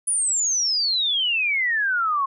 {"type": "exponential sweep", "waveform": "sine", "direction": "down", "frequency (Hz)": [9970, 1066], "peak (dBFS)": -19, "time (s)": [0.07, 2.26], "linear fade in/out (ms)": 10, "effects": []}